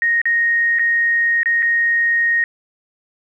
sine tone with dropouts, 1864.7 Hz, A#6, in tune, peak -13 dBFS, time 0.02-2.44 s, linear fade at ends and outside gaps 1 ms, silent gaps 0.216-0.255 / 0.787-0.794 / 1.432-1.458 / 1.623-1.627 s, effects 9-bit

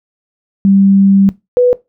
sine tone pair in turn, 196 / 493.9 Hz, G3 / B4, 0 / 0 cents, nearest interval octave + major third, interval 1600 cents, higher second, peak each -5 dBFS, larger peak neither, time 0.65-1.29 / 1.57-1.73 s, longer first, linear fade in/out 0 ms, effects noise-tail reverb RT60 0.2 s tail -19 dB re dry

